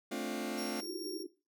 sawtooth chord, D minor seventh, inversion second, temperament just, 220.2 / 264.3 / 293.7 / 352.4 Hz, A3 / C4 / D4 / F4, +2 / +18 / 0 / +16 cents, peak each -37 dBFS, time 0.11-0.81 s, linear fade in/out 10 ms
sawtooth tone with tremolo, 5560 Hz, F8, 9 cents flat, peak -38 dBFS, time 0.57-1.24 s, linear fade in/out 20 ms, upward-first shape triangle, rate 4.5 Hz, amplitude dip 40%
pink band-pass noise, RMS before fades -42 dBFS, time 0.81-1.27 s, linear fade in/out 10 ms, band 320 to 380 Hz, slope 96 dB/octave
effects noise-tail reverb RT60 0.3 s tail -18 dB re dry

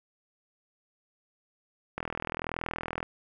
click train, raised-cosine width 0.5 ms, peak -17 dBFS, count 44, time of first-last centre 1.98-3.029 s, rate 41 Hz, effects none

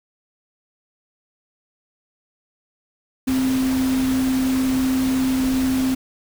sine tone in noise, 260.8 Hz, C4, 5 cents flat, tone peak -17 dBFS, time 3.27-5.95 s, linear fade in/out 10 ms, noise pink, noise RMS -30 dBFS, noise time 3.27-5.95 s, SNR +10 dB, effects none

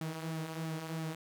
sawtooth tone with flanger, 160.6 Hz, E3, 45 cents flat, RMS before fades -39 dBFS, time 0.01-1.15 s, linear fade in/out 2 ms, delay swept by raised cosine 1.9 to 6.8 ms, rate 3 Hz, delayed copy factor -0.5, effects none

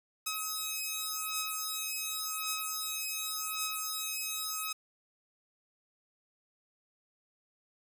5% pulse beating tone pair, 1274 / 1274.89 Hz, D#6 / D#6, +41 / +42 cents, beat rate 0.89 Hz, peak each -25 dBFS, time 0.26-4.73 s, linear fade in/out 10 ms, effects none

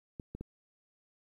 clicks, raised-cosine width 3 ms, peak -28 dBFS, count 3, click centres 0.198 / 0.35 / 0.41 s, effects 11-bit

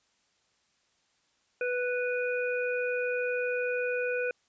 harmonic tone, 493.9 Hz, B4, in tune, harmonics 1 / 3 / 5, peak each -29 / -34 / -36 dBFS, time 1.61-4.31 s, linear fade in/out 2 ms, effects white hiss -71 dBFS RMS until 4.48 s + resampled to 16000 Hz

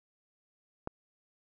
click, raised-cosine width 1 ms, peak -21 dBFS, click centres 0.874 s, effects none

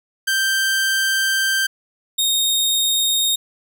sawtooth tone pair in turn, 1568 / 3708 Hz, G6 / A#7, 0 / -10 cents, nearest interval octave + minor third, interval 1490 cents, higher second, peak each -13 dBFS, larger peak neither, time 0.27-1.67 / 2.18-3.36 s, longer first, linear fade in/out 10 ms, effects none

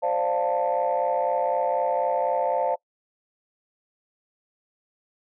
sine chord, D minor seventh, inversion third, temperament equal with one note detuned, 523.3 / 587.3 / 698.5 / 886.1 Hz, C5 / D5 / F5 / A5, 0 / 0 / 0 / +12 cents, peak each -26 dBFS, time 0.02-2.76 s, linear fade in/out 20 ms, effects noise-tail reverb RT60 0.1 s tail -23 dB re dry + tanh soft clip ceiling -14 dBFS

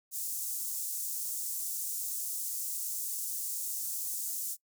pink high-pass noise, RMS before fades -36 dBFS, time 0.11-4.57 s, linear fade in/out 50 ms, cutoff 7100 Hz, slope 24 dB/octave, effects noise-tail reverb RT60 0.1 s tail -22 dB re dry

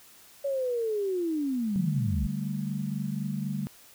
sine linear sweep, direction down, 566 to 51.6 Hz, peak -26 dBFS, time 0.44-2.27 s, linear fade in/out 10 ms
sine chord, D suspended fourth, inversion none, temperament equal, 146.83 / 196 / 220 Hz, D3 / G3 / A3, 0 / 0 / 0 cents, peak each -33 / -32 / -35 dBFS, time 1.76-3.67 s, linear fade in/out 0 ms
effects white hiss -54 dBFS RMS until 3.94 s

